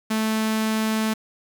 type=tone with notch filter; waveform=sawtooth; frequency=219.1 Hz; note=A3; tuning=7 cents flat; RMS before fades=-23 dBFS; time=0.1-1.14 s; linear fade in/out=10 ms; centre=510 Hz; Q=1.7; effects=7-bit